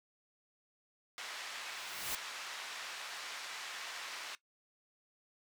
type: band-pass noise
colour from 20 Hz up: pink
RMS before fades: -45 dBFS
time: 1.18-4.35 s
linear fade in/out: 0 ms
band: 1200 to 5500 Hz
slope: 12 dB/octave
type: noise with exponential growth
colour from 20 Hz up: white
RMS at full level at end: -36 dBFS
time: 1.59-2.15 s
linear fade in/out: 2 ms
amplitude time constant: 120 ms
effects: noise-tail reverb RT60 0.1 s tail -17 dB re dry